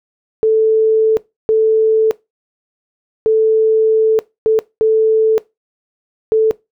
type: tone bursts at uneven times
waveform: sine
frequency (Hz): 440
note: A4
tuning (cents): 0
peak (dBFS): -8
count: 6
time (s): 0.43-1.17 / 1.49-2.11 / 3.26-4.19 / 4.46-4.59 / 4.81-5.38 / 6.32-6.51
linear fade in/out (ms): 0
effects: noise-tail reverb RT60 0.2 s tail -20 dB re dry